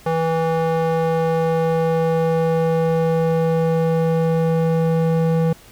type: tone with band-pass filter sweep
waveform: square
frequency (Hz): 163.4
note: E3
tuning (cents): -15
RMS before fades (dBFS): -18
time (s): 0.06-5.53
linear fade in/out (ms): 5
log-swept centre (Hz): 660 to 330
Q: 1.4
effects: pink hiss -46 dBFS RMS until 5.71 s